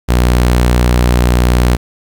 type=tone; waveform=sawtooth; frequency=60.8 Hz; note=B1; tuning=26 cents flat; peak=-4 dBFS; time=0.08-1.77 s; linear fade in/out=20 ms; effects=7-bit